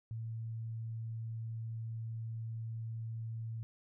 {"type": "tone", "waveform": "sine", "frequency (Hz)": 113.1, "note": "A2", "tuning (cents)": 48, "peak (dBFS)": -38, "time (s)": [0.11, 3.63], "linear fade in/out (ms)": 0, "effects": []}